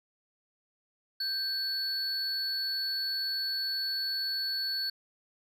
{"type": "tone pair together", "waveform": "triangle", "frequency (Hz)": [1568, 4421], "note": ["G6", "C#8"], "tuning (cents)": [0, -5], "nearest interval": "octave + tritone", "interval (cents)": 1795, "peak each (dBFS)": [-38, -29], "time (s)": [1.2, 4.9], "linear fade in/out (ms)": 5, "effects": []}